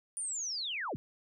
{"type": "linear sweep", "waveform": "sine", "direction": "down", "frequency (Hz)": [9490, 59.8], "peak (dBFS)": -34, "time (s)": [0.17, 0.96], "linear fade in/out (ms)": 0, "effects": []}